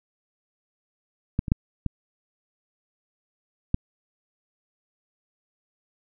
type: clicks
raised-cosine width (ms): 5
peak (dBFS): -10 / -18 / -6 / -13 / -8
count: 5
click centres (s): 1.391 / 1.482 / 1.519 / 1.863 / 3.744
effects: none